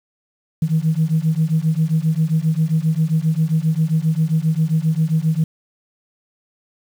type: beating tone pair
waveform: sine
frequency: 155.56 / 163.06 Hz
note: D#3 / E3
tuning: 0 / -19 cents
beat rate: 7.5 Hz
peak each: -17 dBFS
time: 0.62-5.44 s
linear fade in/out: 5 ms
effects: tanh soft clip ceiling -8 dBFS + 7-bit